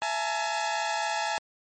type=tone cluster; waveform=sawtooth; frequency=668 / 846 / 910 Hz; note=E5 / G#5 / A#5; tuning=+23 / +32 / -42 cents; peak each=-30 / -25 / -30 dBFS; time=0.02-1.38 s; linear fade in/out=0 ms; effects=MP3 32 kbps